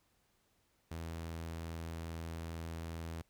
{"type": "tone", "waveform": "sawtooth", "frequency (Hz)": 82.41, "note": "E2", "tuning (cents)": 0, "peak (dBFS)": -37, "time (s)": [0.91, 3.22], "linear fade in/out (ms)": 5, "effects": ["pink hiss -75 dBFS RMS until 3.29 s"]}